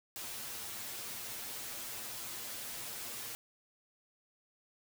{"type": "noise with comb filter", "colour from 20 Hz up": "white", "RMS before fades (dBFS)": -43, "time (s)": [0.16, 3.35], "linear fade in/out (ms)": 0, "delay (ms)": 8.7, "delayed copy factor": 0.85, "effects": []}